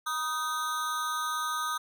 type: tone with amplitude modulation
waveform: square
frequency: 1244.5 Hz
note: D#6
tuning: in tune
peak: -26 dBFS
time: 0.06-1.78 s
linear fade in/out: 10 ms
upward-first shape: sine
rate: 289 Hz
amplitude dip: 90%
effects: none